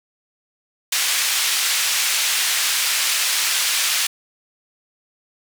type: band-pass noise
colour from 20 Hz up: pink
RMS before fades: -20 dBFS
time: 0.92-4.07 s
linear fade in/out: 5 ms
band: 2200 to 12000 Hz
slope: 12 dB/octave
effects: none